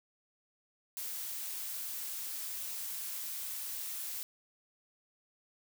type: noise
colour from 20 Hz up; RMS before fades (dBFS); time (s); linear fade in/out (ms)
blue; -40; 0.97-4.23; 0
effects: none